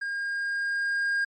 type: tone with level ramp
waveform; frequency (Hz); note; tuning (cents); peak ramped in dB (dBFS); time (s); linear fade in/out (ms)
triangle; 1617; G#6; -47; -27 to -21; 0.01-1.25; 10
effects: MP3 48 kbps